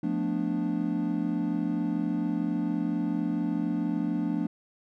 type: chord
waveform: triangle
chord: B half-diminished seventh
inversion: second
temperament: equal with one note detuned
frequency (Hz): 175.73 / 220 / 246.9 / 293.7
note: F3 / A3 / B3 / D4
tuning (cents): +11 / 0 / 0 / 0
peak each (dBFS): -30 / -30 / -31 / -28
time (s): 0.03-4.47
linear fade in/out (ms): 5
effects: none